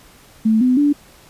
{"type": "tone with pitch steps", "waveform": "sine", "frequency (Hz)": [220, 252.7, 290.3], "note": ["A3", "B3", "D4"], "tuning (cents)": [0, 40, -20], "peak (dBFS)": -11, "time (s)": [0.45, 0.93], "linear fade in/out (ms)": 10, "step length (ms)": 160, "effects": ["pink hiss -47 dBFS RMS until 1.29 s", "resampled to 32000 Hz"]}